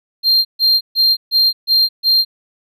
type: tone bursts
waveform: triangle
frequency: 4186 Hz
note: C8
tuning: in tune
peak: -8 dBFS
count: 6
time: 0.23-2.25 s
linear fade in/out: 50 ms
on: 220 ms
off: 140 ms
effects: none

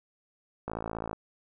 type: click train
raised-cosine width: 1 ms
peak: -20 dBFS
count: 26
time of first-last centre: 0.68-1.13 s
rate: 55.5 Hz
effects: none

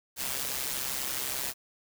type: noise with amplitude modulation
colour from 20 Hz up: white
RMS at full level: -30 dBFS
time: 0.16-1.54 s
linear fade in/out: 50 ms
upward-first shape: sine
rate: 132 Hz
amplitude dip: 70%
effects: none

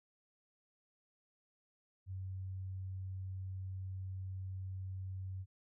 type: tone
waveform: sine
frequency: 94.4 Hz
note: F#2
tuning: 35 cents sharp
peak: -40 dBFS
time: 2.06-5.46 s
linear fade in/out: 50 ms
effects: none

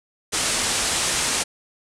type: low-pass noise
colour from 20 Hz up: white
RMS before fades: -23 dBFS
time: 0.32-1.44 s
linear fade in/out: 20 ms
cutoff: 9700 Hz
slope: 48 dB/octave
effects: none

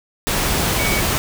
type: tone in noise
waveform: sine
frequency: 2252 Hz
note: C#7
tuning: 27 cents sharp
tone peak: -22 dBFS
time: 0.79-1 s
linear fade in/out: 0 ms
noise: pink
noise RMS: -19 dBFS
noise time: 0.27-1.18 s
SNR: -6 dB
effects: none

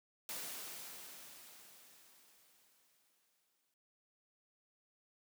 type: noise with exponential decay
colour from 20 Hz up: white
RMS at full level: -43 dBFS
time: 0.29-3.74 s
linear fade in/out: 1 ms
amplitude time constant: 750 ms
effects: high-pass 150 Hz 12 dB/octave

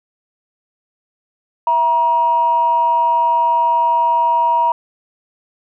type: tone pair together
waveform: sine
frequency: 661.7 / 950 Hz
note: E5 / A#5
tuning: +6 / +33 cents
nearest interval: tritone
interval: 627 cents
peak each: -22 / -11 dBFS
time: 1.67-4.72 s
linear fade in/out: 2 ms
effects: tanh soft clip ceiling -5 dBFS

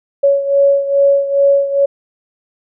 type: beating tone pair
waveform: sine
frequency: 558 / 560.4 Hz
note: C#5 / C#5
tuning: +11 / +19 cents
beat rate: 2.4 Hz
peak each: -10 / -15 dBFS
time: 0.23-1.86 s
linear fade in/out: 10 ms
effects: none

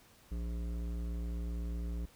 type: tone with hard clipping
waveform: triangle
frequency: 58 Hz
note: A#1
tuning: 8 cents flat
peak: -37 dBFS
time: 0.31-2.06 s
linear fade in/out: 10 ms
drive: 17 dB
effects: pink hiss -62 dBFS RMS until 2.15 s

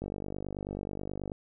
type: click train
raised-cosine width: 2 ms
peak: -23 dBFS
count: 65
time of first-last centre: 0.02-1.318 s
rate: 49.3 Hz
effects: none

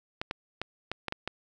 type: clicks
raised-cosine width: 0.3 ms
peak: -16 dBFS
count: 7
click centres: 0.215 / 0.311 / 0.616 / 0.916 / 1.083 / 1.124 / 1.276 s
effects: none

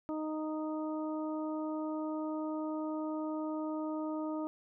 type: harmonic tone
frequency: 310.1 Hz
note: D#4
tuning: 6 cents flat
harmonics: 1 / 2 / 3 / 4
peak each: -35 / -41 / -45 / -47 dBFS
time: 0.09-4.47 s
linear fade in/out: 0 ms
effects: none

